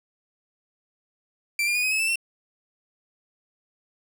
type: tone with pitch steps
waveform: 40% pulse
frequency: 2349 / 2405 / 2463 / 2522 / 2582 / 2644 / 2708 Hz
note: D7 / D7 / D#7 / D#7 / E7 / E7 / E7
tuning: 0 / +41 / -18 / +23 / -37 / +5 / +46 cents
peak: -21 dBFS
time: 1.59-2.157 s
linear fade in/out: 2 ms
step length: 81 ms
effects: none